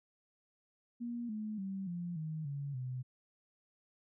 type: tone with pitch steps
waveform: sine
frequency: 237.8 / 214.3 / 193.15 / 174.08 / 156.89 / 141.4 / 127.43 Hz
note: A#3 / A3 / G3 / F3 / D#3 / C#3 / C3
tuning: +35 / -45 / -25 / -5 / +15 / +35 / -45 cents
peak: -37 dBFS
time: 1-3.03 s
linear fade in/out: 20 ms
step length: 290 ms
effects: none